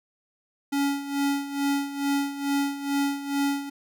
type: tone with tremolo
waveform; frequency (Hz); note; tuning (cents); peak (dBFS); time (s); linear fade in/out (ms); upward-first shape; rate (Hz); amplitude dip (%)
square; 280.9; C#4; +23; -22; 0.72-3.7; 10; sine; 2.3; 75
effects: none